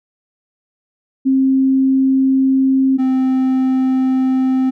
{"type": "tone pair in turn", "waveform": ["sine", "triangle"], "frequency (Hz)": [265.9, 260.7], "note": ["C4", "C4"], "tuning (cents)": [28, -6], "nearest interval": "unison", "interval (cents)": 34, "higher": "first", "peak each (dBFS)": -10, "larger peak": "neither", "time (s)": [[1.25, 2.98], [2.98, 4.71]], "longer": "neither", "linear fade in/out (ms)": 20, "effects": []}